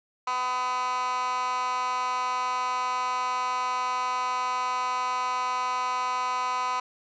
15% pulse tone with high-pass filter, 251.7 Hz, B3, 33 cents sharp, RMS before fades -28 dBFS, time 0.27-6.8 s, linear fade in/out 5 ms, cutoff 1100 Hz, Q 4.8, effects resampled to 16000 Hz + 10-bit

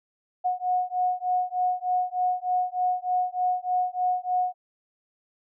sine beating tone pair, 727 / 730.3 Hz, F#5 / F#5, -31 / -23 cents, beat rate 3.3 Hz, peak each -26 dBFS, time 0.44-4.54 s, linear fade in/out 20 ms, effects none

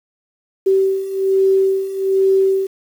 sine beating tone pair, 384.5 / 385.7 Hz, G4 / G4, -33 / -28 cents, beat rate 1.2 Hz, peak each -18 / -14 dBFS, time 0.66-2.67 s, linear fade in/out 10 ms, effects 7-bit

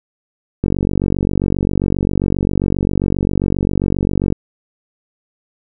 click train, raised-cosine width 3 ms, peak -3 dBFS, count 176, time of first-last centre 0.64-4.324 s, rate 47.5 Hz, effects none

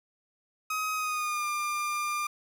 30% pulse tone with pitch glide, 1264 to 1197.9 Hz, D#6 to D6, +27 to +34 cents, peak -26 dBFS, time 0.7-2.27 s, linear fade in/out 5 ms, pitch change -93 cents, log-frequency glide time 0.95-1.47 s, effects none

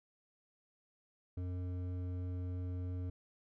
triangle tone with hard clipping, 90.3 Hz, F#2, 42 cents flat, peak -39 dBFS, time 1.37-3.1 s, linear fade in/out 5 ms, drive 14 dB, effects none

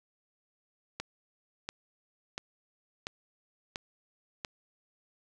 click train, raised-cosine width 0.2 ms, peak -18 dBFS, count 6, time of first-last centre 1-4.448 s, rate 1.45 Hz, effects none

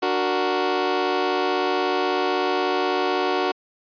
20% pulse chord, D augmented, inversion none, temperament equal, 293.7 / 370 / 466.2 Hz, D4 / F#4 / A#4, 0 / 0 / 0 cents, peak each -23 / -17 / -22 dBFS, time 0.02-3.52 s, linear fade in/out 10 ms, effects resampled to 11025 Hz

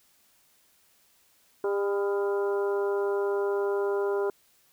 harmonic tone with a mistuned harmonic, 200.4 Hz, G3, 38 cents sharp, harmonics 2 / 3 / 4 / 5 / 6 / 7, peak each -25 / -36 / -39 / -38 / -45 / -41 dBFS, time 1.64-4.3 s, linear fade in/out 2 ms, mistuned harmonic 6, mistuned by +56 cents, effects white hiss -64 dBFS RMS until 4.72 s

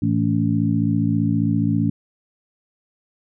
harmonic tone with a mistuned harmonic, 55 Hz, A1, in tune, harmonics 2 / 3 / 4 / 5, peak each -22 / -22 / -22 / -22 dBFS, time 0.02-1.9 s, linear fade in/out 5 ms, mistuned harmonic 5, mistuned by +53 cents, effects none

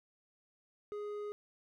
sine tone with hard clipping, 415.3 Hz, G#4, in tune, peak -40 dBFS, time 0.92-1.32 s, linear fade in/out 0 ms, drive 6 dB, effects none

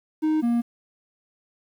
triangle tone pair in turn, 311.1 / 236.3 Hz, D#4 / A#3, 0 / +24 cents, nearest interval perfect fourth, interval 476 cents, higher first, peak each -17 dBFS, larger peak neither, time 0.22-0.42 / 0.42-0.62 s, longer neither, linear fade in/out 20 ms, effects 9-bit

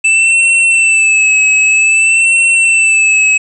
square tone with vibrato, 2637 Hz, E7, in tune, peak -7 dBFS, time 0.04-3.38 s, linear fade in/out 10 ms, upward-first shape sine, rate 0.52 Hz, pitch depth 47 cents each way, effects resampled to 22050 Hz + 7-bit

